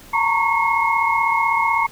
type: tone cluster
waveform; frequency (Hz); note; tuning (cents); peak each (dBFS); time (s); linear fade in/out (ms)
sine; 904 / 940 / 1108 / 2166; A5 / A#5 / C#6 / C#7; +47 / +14 / -1 / -41; -21; 0.13-1.87; 10
effects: pink hiss -44 dBFS RMS until 1.91 s